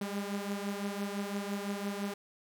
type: beating tone pair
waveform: sawtooth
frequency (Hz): 199.6 / 205.5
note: G3 / G#3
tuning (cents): +32 / -18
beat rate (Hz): 5.9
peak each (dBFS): -32 / -35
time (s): 0.01-2.14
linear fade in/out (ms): 5
effects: none